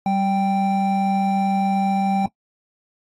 triangle tone pair together, 194.2 / 784 Hz, G3 / G5, -16 / 0 cents, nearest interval 2 octaves, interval 2416 cents, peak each -18 dBFS, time 0.06-2.26 s, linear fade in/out 2 ms, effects noise-tail reverb RT60 0.1 s tail -22 dB re dry + AAC 32 kbps

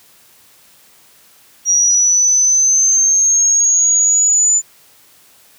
sine linear sweep, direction up, 5730 to 7040 Hz, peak -9 dBFS, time 1.65-4.62 s, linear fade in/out 50 ms, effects white hiss -48 dBFS RMS until 5.58 s + high-pass 60 Hz 12 dB/octave

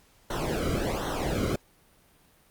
brown noise with flanger, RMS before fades -29 dBFS, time 0.3-1.56 s, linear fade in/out 5 ms, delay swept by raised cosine 0.41 to 1.15 ms, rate 1.3 Hz, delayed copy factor -0.85, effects pink hiss -61 dBFS RMS until 2.5 s + Opus 48 kbps

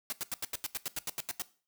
white noise bursts, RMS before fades -35 dBFS, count 13, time 0.1-1.42 s, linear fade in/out 0 ms, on 24 ms, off 84 ms, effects noise-tail reverb RT60 0.4 s tail -18 dB re dry

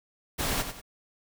pink noise with echo, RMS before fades -29 dBFS, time 0.38-0.63 s, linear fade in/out 20 ms, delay 93 ms, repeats 2, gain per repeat -8 dB, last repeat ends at 0.816 s, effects none

